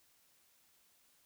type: silence
effects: white hiss -70 dBFS RMS until 1.25 s